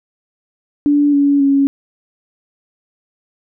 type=tone with pitch steps; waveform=sine; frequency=290 / 283.5 / 277.2 Hz; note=D4 / C#4 / C#4; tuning=-22 / +39 / 0 cents; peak=-9 dBFS; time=0.86-1.67 s; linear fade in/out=0 ms; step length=270 ms; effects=none